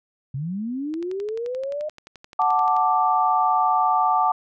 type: linear sweep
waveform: sine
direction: up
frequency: 126.9 to 618 Hz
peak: -25 dBFS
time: 0.34-1.89 s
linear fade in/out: 5 ms
type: click train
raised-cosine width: 0.2 ms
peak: -25 dBFS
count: 22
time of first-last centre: 0.94-2.766 s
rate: 11.5 Hz
type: chord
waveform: sine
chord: D major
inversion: first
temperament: equal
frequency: 740 / 880 / 1174.7 Hz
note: F#5 / A5 / D6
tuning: 0 / 0 / 0 cents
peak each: -21 dBFS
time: 2.39-4.32 s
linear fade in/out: 5 ms
effects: none